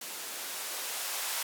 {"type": "noise with band-pass filter sweep", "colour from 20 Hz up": "violet", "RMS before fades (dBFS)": -37, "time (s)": [0.01, 1.43], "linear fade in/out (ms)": 5, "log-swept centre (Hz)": [290, 730], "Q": 0.94, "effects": []}